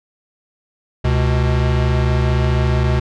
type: tone pair together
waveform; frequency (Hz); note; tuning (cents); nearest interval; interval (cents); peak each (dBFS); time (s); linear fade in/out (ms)
square; 70.1 / 124.9; C#2 / B2; +20 / +20; minor seventh; 1000; -17; 1.04-3; 10
effects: low-pass 4000 Hz 12 dB/octave